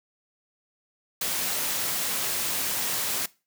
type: noise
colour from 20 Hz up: white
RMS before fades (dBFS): -28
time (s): 1.21-3.26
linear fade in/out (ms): 5
effects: noise-tail reverb RT60 0.3 s tail -21 dB re dry + high-pass 100 Hz 12 dB/octave